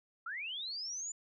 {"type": "linear sweep", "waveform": "sine", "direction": "up", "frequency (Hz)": [1291, 7100], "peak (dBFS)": -38, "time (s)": [0.26, 1.12], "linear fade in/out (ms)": 5, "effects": []}